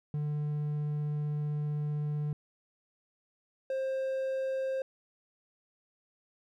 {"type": "tone pair in turn", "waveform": "triangle", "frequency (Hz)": [148.7, 529.9], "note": ["D3", "C5"], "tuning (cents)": [22, 22], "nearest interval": "octave + minor seventh", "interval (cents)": 2200, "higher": "second", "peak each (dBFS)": -28, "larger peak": "neither", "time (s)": [[0.14, 2.33], [3.7, 4.82]], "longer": "first", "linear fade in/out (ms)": 2, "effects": []}